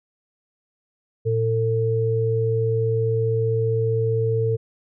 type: tone pair together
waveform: sine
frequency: 114.4 / 450 Hz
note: A#2 / A4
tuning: -32 / +39 cents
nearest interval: 2 octaves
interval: 2371 cents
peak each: -21 dBFS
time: 1.25-4.57 s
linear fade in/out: 20 ms
effects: none